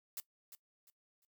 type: noise with echo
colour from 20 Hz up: blue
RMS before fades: -42 dBFS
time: 0.17-0.2 s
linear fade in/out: 0 ms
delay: 350 ms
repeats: 3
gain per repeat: -11 dB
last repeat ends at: 1.25 s
effects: noise-tail reverb RT60 0.1 s tail -18 dB re dry